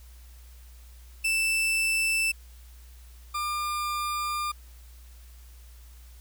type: tone pair in turn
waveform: 40% pulse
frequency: 2651 / 1199.8 Hz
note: E7 / D6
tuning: +9 / +37 cents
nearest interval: octave + major second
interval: 1372 cents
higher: first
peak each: -22 / -27 dBFS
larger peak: first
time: 1.24-2.32 / 3.34-4.52 s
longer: second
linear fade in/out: 10 ms
effects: added 60 Hz sine -46 dBFS peak until 6.2 s + white hiss -58 dBFS RMS until 6.2 s